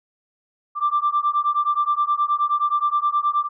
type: beating tone pair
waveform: sine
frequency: 1174.7 / 1184.2 Hz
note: D6 / D6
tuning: 0 / +14 cents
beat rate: 9.5 Hz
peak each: -20 dBFS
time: 0.75-3.49 s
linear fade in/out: 50 ms
effects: tanh soft clip ceiling -11 dBFS